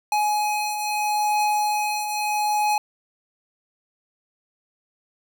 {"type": "beating tone pair", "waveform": "square", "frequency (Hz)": [840, 840.77], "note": ["G#5", "G#5"], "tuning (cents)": [19, 21], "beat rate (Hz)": 0.77, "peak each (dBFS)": [-30, -22], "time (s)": [0.12, 2.78], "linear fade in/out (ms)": 2, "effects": []}